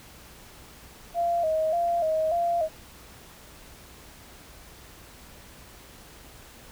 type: tone with vibrato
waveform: sine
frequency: 659.3 Hz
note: E5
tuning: in tune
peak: -22 dBFS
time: 1.14-2.69 s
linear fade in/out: 50 ms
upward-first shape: square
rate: 1.7 Hz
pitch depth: 74 cents each way
effects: added 60 Hz sine -56 dBFS peak until 6.71 s + pink hiss -49 dBFS RMS until 6.71 s